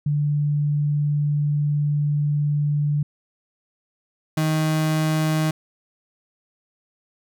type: tone pair in turn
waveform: sine / 35% pulse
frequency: 146.9 / 156.62 Hz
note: D3 / D#3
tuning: +1 / +12 cents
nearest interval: minor second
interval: 111 cents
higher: second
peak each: -18 / -17 dBFS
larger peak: second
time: 0.06-3.03 / 4.37-5.51 s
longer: first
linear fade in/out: 5 ms
effects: none